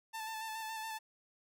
sawtooth tone with vibrato, 883 Hz, A5, 6 cents sharp, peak -36 dBFS, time 0.13-0.99 s, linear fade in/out 20 ms, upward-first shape square, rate 7.1 Hz, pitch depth 21 cents each way, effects none

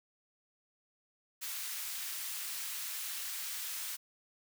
white high-pass noise, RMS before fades -40 dBFS, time 1.41-3.97 s, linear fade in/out 20 ms, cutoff 1400 Hz, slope 12 dB/octave, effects none

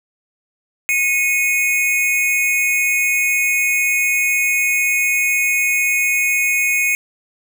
square tone pair together, 2182 / 2489 Hz, C#7 / D#7, -28 / 0 cents, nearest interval major second, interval 228 cents, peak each -18 dBFS, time 0.89-6.95 s, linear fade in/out 0 ms, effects none

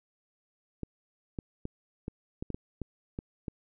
clicks, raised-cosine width 3 ms, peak -22 dBFS, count 10, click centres 0.833 / 1.388 / 1.654 / 2.081 / 2.425 / 2.503 / 2.545 / 2.817 / 3.189 / 3.482 s, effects none

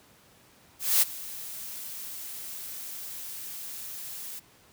blue noise with ADSR envelope, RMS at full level -20 dBFS, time 0.79-4.4 s, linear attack 230 ms, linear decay 19 ms, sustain -19 dB, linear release 19 ms, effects pink hiss -58 dBFS RMS until 4.72 s + high-pass 80 Hz 12 dB/octave

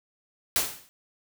white noise with exponential decay, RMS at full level -21 dBFS, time 0.56-0.89 s, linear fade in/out 0 ms, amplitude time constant 71 ms, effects none

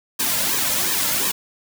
white noise with flanger, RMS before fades -21 dBFS, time 0.19-1.32 s, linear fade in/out 10 ms, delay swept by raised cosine 1.4 to 2.7 ms, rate 2.8 Hz, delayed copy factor -0.75, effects none

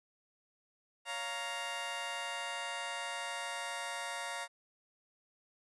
15% pulse chord, Bb minor, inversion first, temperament just, 559.4 / 699.2 / 932.3 Hz, Db5 / F5 / Bb5, +16 / +2 / 0 cents, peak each -39 / -36 / -34 dBFS, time 1.05-4.48 s, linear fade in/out 50 ms, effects resampled to 24000 Hz

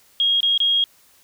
sine tone with dropouts, 3268 Hz, G#7, 29 cents flat, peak -15 dBFS, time 0.2-0.84 s, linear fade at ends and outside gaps 1 ms, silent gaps 0.405-0.43 / 0.577-0.602 s, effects white hiss -55 dBFS RMS until 1.23 s

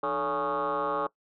sine tone with frequency modulation, 835 Hz, G#5, 9 cents sharp, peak -25 dBFS, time 0.03-1.07 s, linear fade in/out 5 ms, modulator 133 Hz, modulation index 3.5, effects noise-tail reverb RT60 0.1 s tail -21 dB re dry + tanh soft clip ceiling -22 dBFS

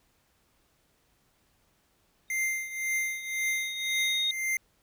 sine tone with exponential growth, 3716 Hz, A#7, 6 cents flat, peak -24 dBFS, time 2.28-4.31 s, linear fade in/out 2 ms, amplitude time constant 440 ms
square tone with tremolo, 2093 Hz, C7, in tune, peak -26 dBFS, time 2.3-4.57 s, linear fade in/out 2 ms, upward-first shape triangle, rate 1.9 Hz, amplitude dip 80%
effects pink hiss -69 dBFS RMS until 4.82 s

